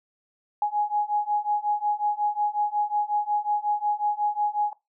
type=beating tone pair; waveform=sine; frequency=830.6 / 836.1 Hz; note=G#5 / G#5; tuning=0 / +11 cents; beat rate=5.5 Hz; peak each=-26 / -25 dBFS; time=0.62-4.73 s; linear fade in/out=2 ms; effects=noise-tail reverb RT60 0.2 s tail -19 dB re dry

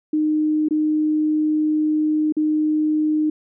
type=tone with dropouts; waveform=sine; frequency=306.9 Hz; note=D#4; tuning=24 cents flat; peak=-16 dBFS; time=0.13-3.3 s; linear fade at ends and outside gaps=5 ms; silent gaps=0.686-0.708 / 2.324-2.367 s; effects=none

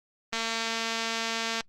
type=click train; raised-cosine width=0.2 ms; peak=-13 dBFS; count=291; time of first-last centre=0.33-1.608 s; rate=227 Hz; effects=noise-tail reverb RT60 0.1 s tail -26 dB re dry + Opus 32 kbps

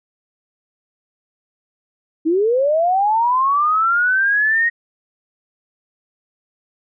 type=linear sweep; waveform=sine; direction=up; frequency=305 to 1885 Hz; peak=-13 dBFS; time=2.25-4.7 s; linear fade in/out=20 ms; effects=none

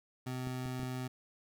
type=tone; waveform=25% pulse; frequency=127.7 Hz; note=C3; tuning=42 cents flat; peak=-33 dBFS; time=0.26-1.08 s; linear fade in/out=10 ms
type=clicks; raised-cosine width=3 ms; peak=-32 dBFS; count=4; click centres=0.472 / 0.659 / 0.797 / 0.832 s
effects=none

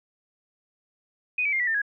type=tone with pitch steps; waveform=sine; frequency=2489 / 2296 / 2117 / 1952.8 / 1801.1 / 1661.2 Hz; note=D#7 / D7 / C7 / B6 / A6 / G#6; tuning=0 / -40 / +20 / -20 / +40 / 0 cents; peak=-22 dBFS; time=1.38-1.818 s; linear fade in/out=5 ms; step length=73 ms; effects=none

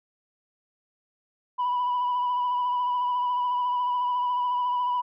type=tone with vibrato; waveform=sine; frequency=986 Hz; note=B5; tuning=3 cents flat; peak=-21 dBFS; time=1.58-5.02 s; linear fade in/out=20 ms; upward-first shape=sine; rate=14 Hz; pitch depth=24 cents each way; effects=tanh soft clip ceiling -21 dBFS

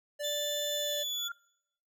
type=tone; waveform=square; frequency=586 Hz; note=D5; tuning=4 cents flat; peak=-35 dBFS; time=0.19-1.04 s; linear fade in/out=20 ms
type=tone with pitch glide; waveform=35% pulse; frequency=3520 to 3434 Hz; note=A7 to A7; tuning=0 to -43 cents; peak=-31 dBFS; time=0.23-1.29 s; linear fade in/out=20 ms; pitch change=-43 cents; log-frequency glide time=0.68-1.13 s
type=tone with exponential growth; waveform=sine; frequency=1396.9 Hz; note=F6; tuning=in tune; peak=-34 dBFS; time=1.1-1.32 s; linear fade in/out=5 ms; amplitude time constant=47 ms
effects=noise-tail reverb RT60 0.8 s tail -24 dB re dry

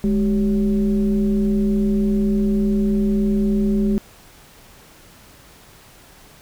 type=tone with frequency modulation; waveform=sine; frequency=207.7 Hz; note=G#3; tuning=in tune; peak=-15 dBFS; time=0.04-3.98 s; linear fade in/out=0 ms; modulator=176 Hz; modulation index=0.71; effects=pink hiss -47 dBFS RMS until 6.41 s

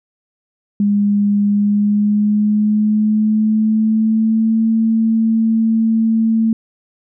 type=tone with pitch glide; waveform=sine; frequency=204.1 to 223.9 Hz; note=G#3 to A3; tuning=-30 to +30 cents; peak=-11 dBFS; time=0.8-6.53 s; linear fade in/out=2 ms; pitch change=+160 cents; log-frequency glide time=1.45-4.65 s; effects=none

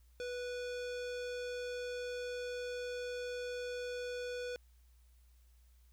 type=tone with low-pass filter; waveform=square; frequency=492 Hz; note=B4; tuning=7 cents flat; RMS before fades=-41 dBFS; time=0.2-4.56 s; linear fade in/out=0 ms; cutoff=5600 Hz; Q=1.1; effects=added 60 Hz sine -61 dBFS peak until 5.92 s + white hiss -75 dBFS RMS until 5.92 s

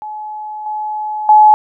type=tone with level steps; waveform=sine; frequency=852 Hz; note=G#5; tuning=44 cents sharp; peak=-23 / -18 / -3 dBFS; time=0.02-1.54 s; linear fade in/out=0 ms; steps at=0.66 / 1.29 s; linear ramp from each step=2 ms; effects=none

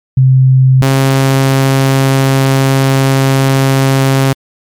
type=tone pair in turn; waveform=sine / sawtooth; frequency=130.81 / 134.72 Hz; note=C3 / C#3; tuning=0 / -49 cents; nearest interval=minor second; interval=51 cents; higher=second; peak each=-3 dBFS; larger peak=neither; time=0.17-0.82 / 0.82-4.33 s; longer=second; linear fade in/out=5 ms; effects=MP3 96 kbps

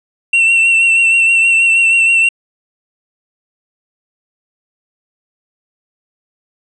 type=tone with vibrato; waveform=triangle; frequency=2710 Hz; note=E7; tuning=47 cents sharp; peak=-6 dBFS; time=0.33-2.29 s; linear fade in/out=5 ms; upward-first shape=triangle; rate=6.3 Hz; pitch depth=34 cents each way; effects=resampled to 22050 Hz

